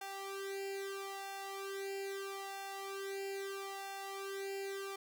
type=tone with flanger; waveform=sawtooth; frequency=392 Hz; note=G4; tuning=in tune; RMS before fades=-43 dBFS; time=0.01-4.96 s; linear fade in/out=5 ms; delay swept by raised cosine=1.4 to 2.14 ms; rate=0.77 Hz; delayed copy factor=+0.9; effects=none